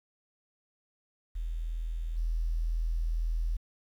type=tone with level steps; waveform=sine; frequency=41.02 Hz; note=E1; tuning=8 cents flat; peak=-31 / -27 dBFS; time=1.35-3.57 s; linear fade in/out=10 ms; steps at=2.16 s; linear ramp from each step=20 ms; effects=10-bit